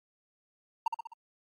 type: tone with echo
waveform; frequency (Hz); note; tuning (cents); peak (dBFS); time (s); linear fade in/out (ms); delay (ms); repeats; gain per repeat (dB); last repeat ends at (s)
triangle; 918; A#5; -27; -22; 0.86-0.88; 5; 64; 4; -5; 1.136
effects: AAC 64 kbps